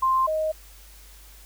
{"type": "tone pair in turn", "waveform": "sine", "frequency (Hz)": [1049, 625.9], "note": ["C6", "D#5"], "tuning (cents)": [4, 10], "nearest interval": "major sixth", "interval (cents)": 894, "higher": "first", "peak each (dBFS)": [-18, -22], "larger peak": "first", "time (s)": [[0.02, 0.27], [0.27, 0.52]], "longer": "neither", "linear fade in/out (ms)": 10, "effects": ["added 50 Hz sine -47 dBFS peak until 1.45 s", "white hiss -51 dBFS RMS until 1.45 s"]}